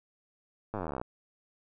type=slowing click train; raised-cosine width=1 ms; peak=-21 dBFS; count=23; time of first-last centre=0.74-1.015 s; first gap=9 ms; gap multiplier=1.03; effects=none